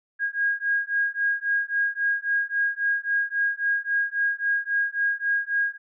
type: beating tone pair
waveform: sine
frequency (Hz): 1632 / 1635.7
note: G#6 / G#6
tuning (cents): -31 / -27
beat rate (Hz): 3.7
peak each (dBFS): -25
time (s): 0.19-5.78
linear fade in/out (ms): 50
effects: none